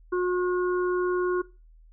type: harmonic tone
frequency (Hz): 360.6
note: F#4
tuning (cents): -45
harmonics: 1 / 3 / 4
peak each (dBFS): -23 / -33 / -35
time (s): 0.12-1.42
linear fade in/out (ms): 10
effects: noise-tail reverb RT60 0.3 s tail -19 dB re dry + added 40 Hz sine -50 dBFS peak until 1.92 s